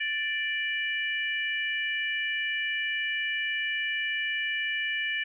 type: harmonic tone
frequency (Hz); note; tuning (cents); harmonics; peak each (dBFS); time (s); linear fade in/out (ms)
587.3; D5; 0; 3 / 4 / 5; -30 / -32 / -34; 0-5.24; 10
effects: none